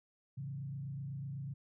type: tone with frequency modulation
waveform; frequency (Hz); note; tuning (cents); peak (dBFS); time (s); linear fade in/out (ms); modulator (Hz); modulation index
sine; 137.1; C#3; -19; -39; 0.37-1.54; 10; 28; 0.71
effects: none